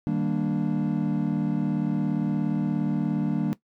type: chord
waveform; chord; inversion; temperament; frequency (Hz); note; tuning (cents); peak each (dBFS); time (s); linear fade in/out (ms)
triangle; Eb major seventh; none; equal; 155.56 / 196 / 233.1 / 293.7; Eb3 / G3 / Bb3 / D4; 0 / 0 / 0 / 0; -26; 0.07-3.53; 0
effects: noise-tail reverb RT60 0.1 s tail -17 dB re dry + tanh soft clip ceiling -12 dBFS